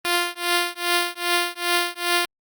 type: tone with tremolo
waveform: 5% pulse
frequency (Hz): 349.2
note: F4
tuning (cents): 0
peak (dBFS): -5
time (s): 0.05-2.25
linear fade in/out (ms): 0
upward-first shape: triangle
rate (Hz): 2.5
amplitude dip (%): 100
effects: Opus 24 kbps